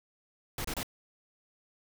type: noise bursts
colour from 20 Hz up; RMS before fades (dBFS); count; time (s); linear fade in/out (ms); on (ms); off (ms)
pink; -35; 3; 0.58-0.831; 2; 65; 28
effects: none